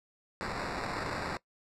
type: noise with sample-and-hold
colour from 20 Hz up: white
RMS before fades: -36 dBFS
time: 0.41-1.37 s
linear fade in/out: 0 ms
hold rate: 3150 Hz
effects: noise-tail reverb RT60 0.1 s tail -20 dB re dry + low-pass 6000 Hz 12 dB/octave